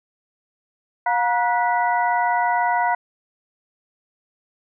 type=tone cluster; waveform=sine; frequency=715 / 953 / 1469 / 1969 Hz; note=F5 / A#5 / F#6 / B6; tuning=+41 / +38 / -13 / -6 cents; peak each=-21 / -20 / -27 / -28 dBFS; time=1.06-2.95 s; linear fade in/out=5 ms; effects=none